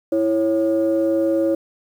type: tone pair together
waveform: sine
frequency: 329.6 / 550.3 Hz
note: E4 / C#5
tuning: 0 / -13 cents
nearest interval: major sixth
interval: 887 cents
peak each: -17 / -18 dBFS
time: 0.12-1.55 s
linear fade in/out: 5 ms
effects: tanh soft clip ceiling -10 dBFS + 8-bit